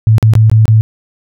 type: tone with dropouts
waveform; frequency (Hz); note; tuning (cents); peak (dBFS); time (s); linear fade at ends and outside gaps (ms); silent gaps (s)
sine; 110; A2; 0; -3; 0.07-0.81; 0; 0.182-0.227 / 0.336-0.353 / 0.498-0.515 / 0.655-0.68
effects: none